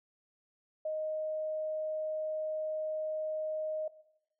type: tone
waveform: sine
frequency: 622.3 Hz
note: D#5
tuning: in tune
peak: -32 dBFS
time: 0.85-3.88 s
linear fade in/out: 5 ms
effects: noise-tail reverb RT60 0.8 s tail -17 dB re dry